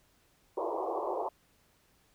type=band-pass noise; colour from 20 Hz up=pink; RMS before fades=-34 dBFS; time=0.57-1.29 s; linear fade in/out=5 ms; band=340 to 1100 Hz; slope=96 dB/octave; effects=pink hiss -68 dBFS RMS until 2.14 s